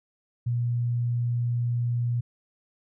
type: tone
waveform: sine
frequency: 120 Hz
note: B2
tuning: 49 cents flat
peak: -23 dBFS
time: 0.46-2.21 s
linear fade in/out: 10 ms
effects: none